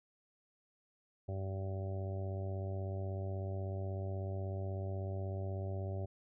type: harmonic tone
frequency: 96.3 Hz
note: G2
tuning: 30 cents flat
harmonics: 1 / 2 / 3 / 4 / 5 / 6 / 7 / 8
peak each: -37 / -50 / -54 / -47 / -58 / -48 / -51 / -57 dBFS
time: 1.28-6.06 s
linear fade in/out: 10 ms
effects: none